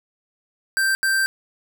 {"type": "tone bursts at uneven times", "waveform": "square", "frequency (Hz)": 1568, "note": "G6", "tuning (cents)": 0, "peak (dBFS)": -18, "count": 2, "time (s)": [[0.77, 0.95], [1.03, 1.26]], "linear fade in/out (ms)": 0, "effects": []}